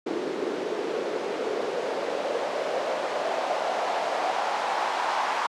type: noise with band-pass filter sweep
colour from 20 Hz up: white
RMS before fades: -28 dBFS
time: 0.06-5.47 s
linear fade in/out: 10 ms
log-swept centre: 350 to 920 Hz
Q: 3.1
effects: high-pass 200 Hz 12 dB/octave + low-pass 6000 Hz 12 dB/octave